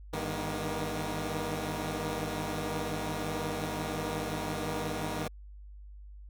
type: tone cluster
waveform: 10% pulse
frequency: 99.5 / 152.8 / 158.5 / 238.5 Hz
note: G2 / D#3 / D#3 / A#3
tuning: +26 / -31 / +32 / +40 cents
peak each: -30 dBFS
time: 0.13-5.28 s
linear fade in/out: 5 ms
effects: added 50 Hz sine -45 dBFS peak until 6.29 s